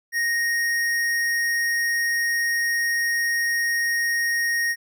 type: tone with tanh clipping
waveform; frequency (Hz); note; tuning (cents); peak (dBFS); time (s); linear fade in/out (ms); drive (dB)
sine; 1864.7; A#6; 0; -22; 0.12-4.76; 50; 18
effects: none